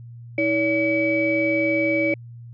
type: tone cluster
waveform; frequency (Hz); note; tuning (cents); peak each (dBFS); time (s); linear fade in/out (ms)
sine; 320.3 / 569 / 2284; E4 / C#5 / D7; -50 / +45 / -49; -22; 0.38-2.14; 2
effects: tanh soft clip ceiling -9 dBFS + added 118 Hz sine -37 dBFS peak until 2.53 s